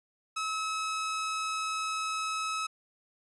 sawtooth tone, 1289 Hz, E6, 39 cents flat, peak -27 dBFS, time 0.36-2.67 s, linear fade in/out 10 ms, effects resampled to 24000 Hz

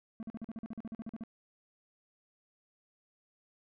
triangle tone bursts, 223.8 Hz, A3, 30 cents sharp, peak -36 dBFS, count 15, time 0.2-1.236 s, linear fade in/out 0 ms, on 28 ms, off 44 ms, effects low-pass 2000 Hz 12 dB/octave

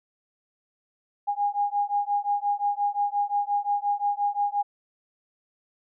sine beating tone pair, 814 / 819.7 Hz, G#5 / G#5, -35 / -23 cents, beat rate 5.7 Hz, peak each -26 dBFS, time 1.27-4.63 s, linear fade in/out 20 ms, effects none

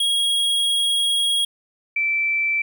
square / sine tone pair in turn, 3295 / 2330 Hz, G#7 / D7, -14 / -14 cents, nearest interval tritone, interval 600 cents, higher first, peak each -18 dBFS, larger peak neither, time 0-1.45 / 1.96-2.62 s, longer first, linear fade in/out 5 ms, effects 10-bit

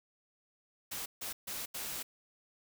white noise bursts at uneven times, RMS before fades -40 dBFS, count 4, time 0.91-1.06 / 1.21-1.33 / 1.47-1.66 / 1.74-2.03 s, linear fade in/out 10 ms, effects none

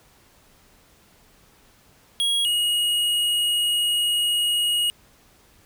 square tone pair in turn, 3300 / 2884 Hz, G#7 / F#7, -12 / -45 cents, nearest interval major second, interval 233 cents, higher first, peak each -20 dBFS, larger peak neither, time 2.2-2.45 / 2.45-4.9 s, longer second, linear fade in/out 0 ms, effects pink hiss -56 dBFS RMS until 5.65 s

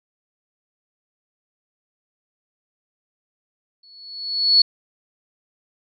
sine tone with exponential growth, 4400 Hz, C#8, 14 cents flat, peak -8 dBFS, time 3.83-4.62 s, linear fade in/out 5 ms, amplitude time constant 170 ms, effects none

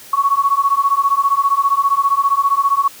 sine beating tone pair, 1107 / 1122 Hz, C#6 / C#6, -3 / +21 cents, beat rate 15 Hz, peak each -15 dBFS, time 0.13-2.88 s, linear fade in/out 5 ms, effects white hiss -39 dBFS RMS until 3 s + high-pass 80 Hz 12 dB/octave

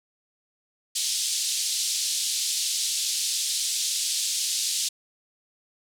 pink band-pass noise, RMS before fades -27 dBFS, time 0.95-4.89 s, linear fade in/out 10 ms, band 3700 to 9800 Hz, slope 24 dB/octave, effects none

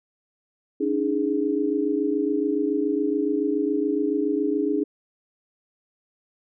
sine chord, C# suspended second, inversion none, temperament equal with one note detuned, 284 / 311.1 / 415.3 Hz, C#4 / D#4 / G#4, +42 / 0 / 0 cents, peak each -25 dBFS, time 0.8-4.84 s, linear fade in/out 10 ms, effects none

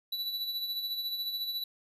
square tone with tremolo, 3951 Hz, B7, in tune, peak -31 dBFS, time 0.12-1.64 s, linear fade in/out 5 ms, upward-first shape sine, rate 14 Hz, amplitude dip 50%, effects resampled to 32000 Hz

